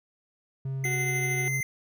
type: tone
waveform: triangle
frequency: 134.1 Hz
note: C3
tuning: 43 cents sharp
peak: -27 dBFS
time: 0.65-1.61 s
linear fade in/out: 5 ms
type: tone with tremolo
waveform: square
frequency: 2074 Hz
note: C7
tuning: 16 cents flat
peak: -27 dBFS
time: 0.84-1.63 s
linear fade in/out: 2 ms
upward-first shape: triangle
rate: 13 Hz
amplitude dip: 35%
type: harmonic tone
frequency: 370 Hz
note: F#4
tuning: in tune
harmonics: 1 / 2 / 4 / 5 / 6 / 7 / 8 / 9 / 10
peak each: -35 / -41 / -47 / -49 / -51 / -52 / -53 / -54 / -55 dBFS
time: 0.85-1.48 s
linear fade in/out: 0 ms
effects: none